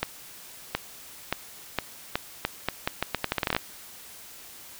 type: accelerating click train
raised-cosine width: 0.3 ms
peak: -8 dBFS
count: 19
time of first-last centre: 0.03-3.565 s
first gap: 720 ms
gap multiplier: 0.8
effects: white hiss -46 dBFS RMS until 4.79 s